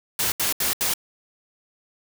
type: noise bursts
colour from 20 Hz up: white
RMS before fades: -23 dBFS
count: 4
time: 0.19-0.938 s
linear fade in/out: 2 ms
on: 130 ms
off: 76 ms
effects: none